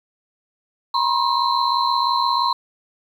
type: tone cluster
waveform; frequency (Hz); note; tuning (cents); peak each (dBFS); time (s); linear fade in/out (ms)
sine; 950 / 996 / 1073 / 3982 / 4178; A#5 / B5 / C6 / B7 / C8; +33 / +14 / +43 / +14 / -3; -21 / -26 / -20 / -27 / -27; 0.94-2.53; 5
effects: 8-bit